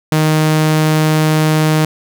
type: tone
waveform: sawtooth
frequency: 155.56 Hz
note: D#3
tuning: in tune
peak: -6 dBFS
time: 0.12-1.85 s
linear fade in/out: 2 ms
effects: none